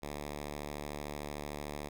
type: tone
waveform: 5% pulse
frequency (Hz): 73.42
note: D2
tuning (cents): 0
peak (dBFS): -28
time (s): 0.02-1.89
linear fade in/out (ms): 10
effects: none